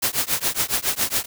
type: noise with tremolo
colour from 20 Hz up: white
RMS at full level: -19 dBFS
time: 0.02-1.26 s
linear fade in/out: 10 ms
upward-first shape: triangle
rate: 7.2 Hz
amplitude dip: 100%
effects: none